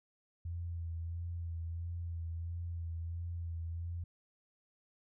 sine tone with vibrato, 84.4 Hz, E2, 41 cents sharp, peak -37 dBFS, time 0.45-4.04 s, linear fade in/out 5 ms, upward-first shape sine, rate 1.5 Hz, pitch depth 30 cents each way, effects none

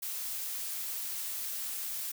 blue noise, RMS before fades -37 dBFS, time 0.02-2.12 s, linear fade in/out 10 ms, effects none

